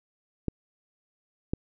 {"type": "clicks", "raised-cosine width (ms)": 3, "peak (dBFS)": -14, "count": 2, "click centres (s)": [0.483, 1.535], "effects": []}